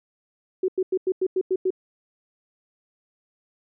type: tone bursts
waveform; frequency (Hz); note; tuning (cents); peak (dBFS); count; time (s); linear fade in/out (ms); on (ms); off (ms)
sine; 373.4; F#4; +16; -19; 8; 0.63-1.705; 5; 53; 93
effects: none